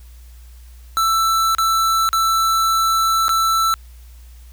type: tone with dropouts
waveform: square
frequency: 1327 Hz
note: E6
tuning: 11 cents sharp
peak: -15 dBFS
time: 0.97-3.74 s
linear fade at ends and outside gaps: 0 ms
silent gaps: 1.549-1.584 / 2.09-2.13 / 3.282-3.292 s
effects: added 60 Hz sine -38 dBFS peak until 4.52 s + white hiss -53 dBFS RMS until 4.52 s